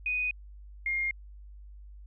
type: tone pair in turn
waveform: sine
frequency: 2489 / 2126 Hz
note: D#7 / C7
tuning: 0 / +27 cents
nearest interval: minor third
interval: 273 cents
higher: first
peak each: -27 / -27 dBFS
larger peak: neither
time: 0.06-0.31 / 0.86-1.11 s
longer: neither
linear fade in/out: 2 ms
effects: added 50 Hz sine -45 dBFS peak until 2.06 s